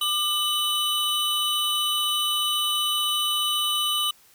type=tone cluster; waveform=square; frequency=1197 / 2994 / 3828 Hz; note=D6 / F#7 / A#7; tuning=+33 / +20 / +45 cents; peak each=-30 / -24 / -32 dBFS; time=0.01-4.11 s; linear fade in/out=5 ms; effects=white hiss -56 dBFS RMS until 4.34 s